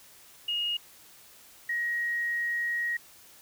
sine tone pair in turn, 2863 / 1890.1 Hz, F7 / A#6, +42 / +23 cents, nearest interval perfect fifth, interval 719 cents, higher first, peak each -27 dBFS, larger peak neither, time 0.48-0.77 / 1.69-2.97 s, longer second, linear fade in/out 5 ms, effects white hiss -54 dBFS RMS until 3.41 s

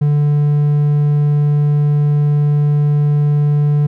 triangle tone, 146.83 Hz, D3, in tune, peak -8 dBFS, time 0.01-3.87 s, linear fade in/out 10 ms, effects none

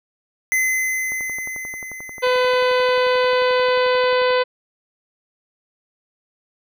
square tone with exponential decay, 2045 Hz, C7, 40 cents flat, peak -16 dBFS, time 0.52-4.16 s, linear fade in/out 0 ms, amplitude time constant 790 ms
click train, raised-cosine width 1 ms, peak -24 dBFS, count 37, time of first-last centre 1.12-4.306 s, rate 11.3 Hz
harmonic tone, 503 Hz, B4, 32 cents sharp, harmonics 1 / 2 / 3 / 4 / 5 / 6 / 7 / 8 / 9, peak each -16 / -22 / -26 / -28 / -30 / -32 / -33 / -34 / -35 dBFS, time 2.22-4.44 s, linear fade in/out 20 ms
effects none

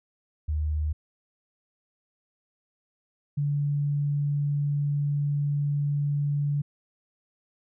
sine tone pair in turn, 76.3 / 144.39 Hz, D#2 / D3, -33 / -29 cents, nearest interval major seventh, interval 1104 cents, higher second, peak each -24 / -23 dBFS, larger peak second, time 0.48-0.93 / 3.37-6.62 s, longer second, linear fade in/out 10 ms, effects none

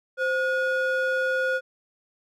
triangle ring-modulated tone, 982 Hz, B5, 10 cents flat, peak -17 dBFS, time 0.17-1.61 s, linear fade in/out 50 ms, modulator 461 Hz, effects none

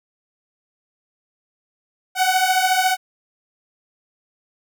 sawtooth beating tone pair, 740 / 754 Hz, F#5 / F#5, 0 / +32 cents, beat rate 14 Hz, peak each -15 dBFS, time 2.15-2.97 s, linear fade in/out 50 ms, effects none

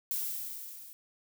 violet noise with level ramp, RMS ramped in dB -32 to -50 dBFS, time 0.11-0.93 s, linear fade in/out 0 ms, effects none

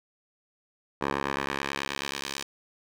10% pulse tone with band-pass filter sweep, 69.3 Hz, C#2, in tune, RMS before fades -32 dBFS, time 1.01-2.43 s, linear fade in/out 5 ms, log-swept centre 960 to 5200 Hz, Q 0.82, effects none

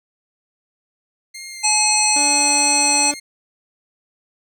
15% pulse tone with vibrato, 2109 Hz, C7, 13 cents sharp, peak -25 dBFS, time 1.34-3.2 s, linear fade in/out 10 ms, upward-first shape sine, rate 2.3 Hz, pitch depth 17 cents each way
harmonic tone, 851 Hz, G#5, 42 cents sharp, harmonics 1 / 3 / 5 / 7 / 9 / 10, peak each -21 / -21 / -21 / -21 / -21 / -21 dBFS, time 1.63-3.12 s, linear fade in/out 20 ms
30% pulse tone, 290.5 Hz, D4, 19 cents flat, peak -23 dBFS, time 2.16-3.14 s, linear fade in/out 2 ms
effects none

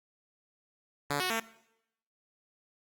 5% pulse tone with pitch steps, 144 / 367.6 / 225.7 Hz, D3 / F#4 / A3, -34 / -11 / +44 cents, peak -18 dBFS, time 1.1-1.4 s, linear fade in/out 5 ms, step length 100 ms, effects noise-tail reverb RT60 0.8 s tail -19 dB re dry + Opus 48 kbps

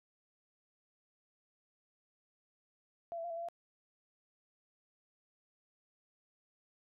sine tone with pitch steps, 680 / 665 / 692 / 664 / 678 / 684 Hz, F5 / E5 / F5 / E5 / E5 / F5, -46 / +15 / -16 / +12 / +49 / -36 cents, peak -38 dBFS, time 3.12-3.486 s, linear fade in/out 0 ms, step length 61 ms, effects none

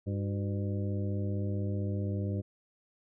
harmonic tone with a mistuned harmonic, 100.4 Hz, G2, 42 cents sharp, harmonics 1 / 2 / 3 / 4 / 5 / 6, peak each -31 / -37 / -41 / -43 / -45 / -47 dBFS, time 0.06-2.42 s, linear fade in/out 20 ms, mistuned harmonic 4, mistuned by -110 cents, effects none

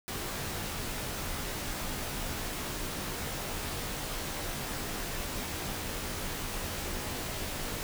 pink noise with comb filter, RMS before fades -36 dBFS, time 0.08-7.83 s, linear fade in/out 0 ms, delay 18 ms, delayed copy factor -0.65, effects none

